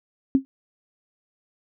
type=tone with exponential decay; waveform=sine; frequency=268 Hz; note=C4; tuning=42 cents sharp; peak=-10 dBFS; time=0.35-0.45 s; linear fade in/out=0 ms; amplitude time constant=20 ms; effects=none